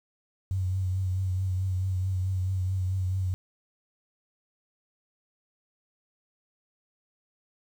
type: tone with vibrato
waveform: sine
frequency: 93.5 Hz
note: F#2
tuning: 19 cents sharp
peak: -25 dBFS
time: 0.51-3.34 s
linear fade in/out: 0 ms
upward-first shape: triangle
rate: 4.6 Hz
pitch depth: 42 cents each way
effects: 9-bit